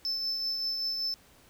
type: tone with tremolo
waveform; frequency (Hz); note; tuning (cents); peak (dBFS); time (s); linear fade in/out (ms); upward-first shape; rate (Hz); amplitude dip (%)
triangle; 5274; E8; 0; -26; 0.05-1.14; 0; triangle; 5.2; 40
effects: tanh soft clip ceiling -22 dBFS + pink hiss -59 dBFS RMS until 1.49 s